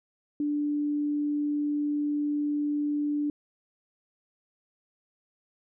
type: tone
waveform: sine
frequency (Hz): 293.7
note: D4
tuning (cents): 0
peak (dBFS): -25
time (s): 0.4-3.3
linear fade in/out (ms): 2
effects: none